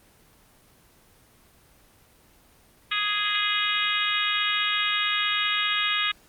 harmonic tone, 415.3 Hz, G#4, in tune, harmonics 3 / 4 / 5 / 6 / 7 / 8 / 9, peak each -30 / -30 / -30 / -30 / -30 / -30 / -30 dBFS, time 2.91-6.12 s, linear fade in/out 10 ms, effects pink hiss -57 dBFS RMS until 6.28 s + Opus 24 kbps

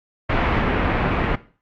pink low-pass noise, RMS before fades -20 dBFS, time 0.29-1.36 s, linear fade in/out 10 ms, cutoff 2500 Hz, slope 24 dB/octave, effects noise-tail reverb RT60 0.4 s tail -17 dB re dry + Opus 48 kbps

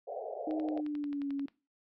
white band-pass noise, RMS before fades -40 dBFS, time 0.07-0.81 s, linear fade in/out 10 ms, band 420 to 750 Hz, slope 96 dB/octave
sine tone with pitch glide, 311.1 to 278.8 Hz, D#4 to C#4, 0 to +10 cents, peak -32 dBFS, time 0.47-1.46 s, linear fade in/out 5 ms, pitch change -190 cents, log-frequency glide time 0.6-1.31 s
click train, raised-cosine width 0.3 ms, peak -34 dBFS, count 12, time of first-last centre 0.51-1.483 s, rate 11.3 Hz
effects noise-tail reverb RT60 0.3 s tail -20 dB re dry

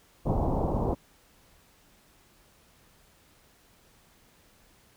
pink low-pass noise, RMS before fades -27 dBFS, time 0.25-0.95 s, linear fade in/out 20 ms, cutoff 960 Hz, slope 48 dB/octave, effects pink hiss -61 dBFS RMS until 4.96 s

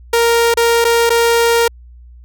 sawtooth tone with dropouts, 466.2 Hz, A#4, in tune, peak -6 dBFS, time 0.13-1.68 s, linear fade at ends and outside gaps 5 ms, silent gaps 0.541-0.571 / 0.844-0.849 / 1.095-1.102 s, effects added 60 Hz sine -36 dBFS peak until 2.24 s

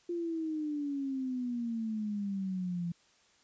sine exponential sweep, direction down, 349.2 to 169.4 Hz, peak -32 dBFS, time 0.09-2.92 s, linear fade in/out 5 ms, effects white hiss -66 dBFS RMS until 3.43 s + resampled to 16000 Hz

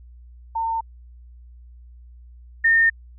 sine tone pair in turn, 906 / 1823.5 Hz, A#5 / A#6, -50 / -39 cents, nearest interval octave, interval 1211 cents, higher second, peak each -21 / -13 dBFS, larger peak second, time 0.55-0.81 / 2.64-2.9 s, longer neither, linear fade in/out 10 ms, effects added 60 Hz sine -42 dBFS peak until 3.18 s

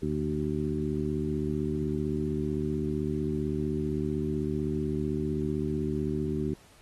harmonic tone with a mistuned harmonic, 75.7 Hz, D#2, 47 cents flat, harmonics 1 / 2 / 3 / 4 / 5, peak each -36 / -33 / -33 / -34 / -33 dBFS, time 0.02-6.54 s, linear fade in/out 5 ms, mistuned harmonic 1, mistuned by +45 cents, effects pink hiss -58 dBFS RMS until 6.81 s + AAC 32 kbps

